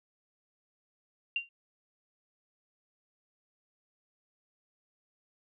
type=tone with exponential decay; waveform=sine; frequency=2771 Hz; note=F7; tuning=14 cents flat; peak=-25 dBFS; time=1.36-1.49 s; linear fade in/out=2 ms; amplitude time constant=28 ms; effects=none